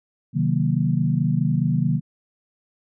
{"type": "chord", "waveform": "sine", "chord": "C half-diminished seventh", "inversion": "none", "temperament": "equal", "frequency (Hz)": [130.81, 155.56, 185, 233.1], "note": ["C3", "Eb3", "Gb3", "Bb3"], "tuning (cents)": [0, 0, 0, 0], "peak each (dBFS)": [-23, -21, -25, -26], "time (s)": [0.33, 2.01], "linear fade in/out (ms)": 50, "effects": []}